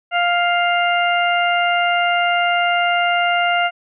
harmonic tone, 700 Hz, F5, 4 cents sharp, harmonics 1 / 2 / 3 / 4, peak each -17 / -20 / -22 / -23 dBFS, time 0.11-3.71 s, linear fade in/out 50 ms, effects none

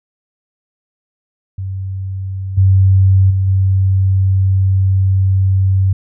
sine tone with level steps, 95.6 Hz, G2, 43 cents flat, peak -19 / -6 / -11 / -9 dBFS, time 1.58-5.93 s, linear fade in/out 5 ms, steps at 2.57 / 3.3 / 3.47 s, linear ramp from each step 10 ms, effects none

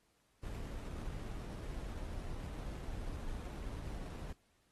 brown noise with sample-and-hold, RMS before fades -43 dBFS, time 0.43-4.33 s, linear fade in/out 5 ms, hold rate 4900 Hz, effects pink hiss -75 dBFS RMS until 4.71 s + AAC 32 kbps

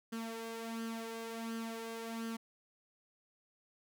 sawtooth tone with flanger, 227.3 Hz, A#3, 43 cents flat, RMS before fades -42 dBFS, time 0.12-2.37 s, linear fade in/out 10 ms, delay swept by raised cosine 0.64 to 2.54 ms, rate 1.4 Hz, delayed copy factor +0.6, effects none

